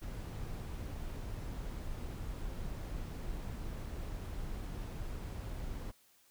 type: noise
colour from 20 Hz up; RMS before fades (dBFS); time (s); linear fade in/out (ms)
brown; -41; 0.01-5.92; 20
effects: white hiss -67 dBFS RMS until 6.3 s